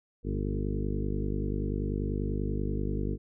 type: harmonic tone with a mistuned harmonic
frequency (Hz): 50.3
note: G1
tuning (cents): +45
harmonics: 1 / 2 / 3 / 4 / 5 / 6 / 7 / 8 / 9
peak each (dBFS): -32 / -35 / -37 / -38 / -39 / -40 / -40 / -41 / -42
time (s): 0.23-3.18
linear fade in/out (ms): 50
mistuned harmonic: 5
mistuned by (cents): -32
effects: none